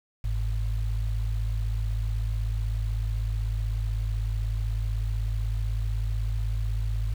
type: tone pair together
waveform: sine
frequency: 50.07 / 106.1 Hz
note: G1 / G#2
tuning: +37 / +38 cents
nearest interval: octave + minor second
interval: 1301 cents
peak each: -26 / -30 dBFS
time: 0.24-7.14 s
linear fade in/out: 5 ms
effects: 8-bit